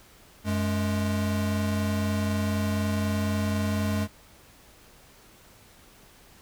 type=tone pair together; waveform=square; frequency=93.6 / 210.4 Hz; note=F#2 / G#3; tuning=+20 / +23 cents; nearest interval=octave + major second; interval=1403 cents; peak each=-28 / -28 dBFS; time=0.44-4.08 s; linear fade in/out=50 ms; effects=pink hiss -54 dBFS RMS until 6.41 s